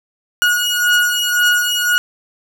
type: beating tone pair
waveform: 30% pulse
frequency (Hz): 1448 / 1449.9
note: F#6 / F#6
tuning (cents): -38 / -36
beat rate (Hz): 1.9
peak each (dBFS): -13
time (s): 0.42-1.98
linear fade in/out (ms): 0
effects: none